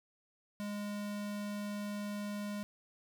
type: tone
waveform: square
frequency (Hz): 205.9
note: G#3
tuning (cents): -15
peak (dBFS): -38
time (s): 0.6-2.63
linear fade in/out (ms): 0
effects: none